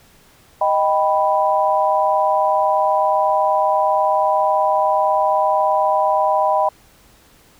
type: chord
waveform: sine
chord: Eb augmented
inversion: none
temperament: equal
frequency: 622.3 / 784 / 987.8 Hz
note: Eb5 / G5 / B5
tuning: 0 / 0 / 0 cents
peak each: -18 dBFS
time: 0.61-6.69 s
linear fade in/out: 5 ms
effects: pink hiss -51 dBFS RMS until 7.59 s